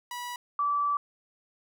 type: tone pair in turn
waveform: sawtooth / sine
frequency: 975 / 1157.7 Hz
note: B5 / D6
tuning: -23 / -25 cents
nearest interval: minor third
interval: 298 cents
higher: second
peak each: -31 / -24 dBFS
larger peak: second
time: 0.11-0.36 / 0.59-0.97 s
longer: second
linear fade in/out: 2 ms
effects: none